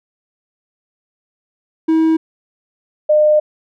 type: tone pair in turn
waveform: triangle / sine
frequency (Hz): 321.1 / 606.2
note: E4 / D#5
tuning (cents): -45 / -45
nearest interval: major seventh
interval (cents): 1100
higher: second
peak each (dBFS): -8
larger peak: neither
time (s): 1.88-2.17 / 3.09-3.4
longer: second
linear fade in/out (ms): 10
effects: none